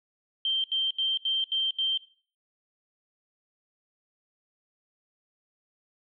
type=tone bursts; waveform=sine; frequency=3141 Hz; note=G7; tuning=3 cents sharp; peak=-24 dBFS; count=6; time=0.45-1.975 s; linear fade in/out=2 ms; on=190 ms; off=77 ms; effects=noise-tail reverb RT60 0.4 s tail -17 dB re dry